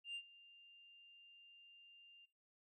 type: tone with ADSR envelope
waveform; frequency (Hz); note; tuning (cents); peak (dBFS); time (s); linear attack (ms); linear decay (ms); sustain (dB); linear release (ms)
sine; 2794; F7; 0; -40; 0.04-2.26; 110; 67; -21; 16
effects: noise-tail reverb RT60 0.4 s tail -23 dB re dry + tanh soft clip ceiling -42 dBFS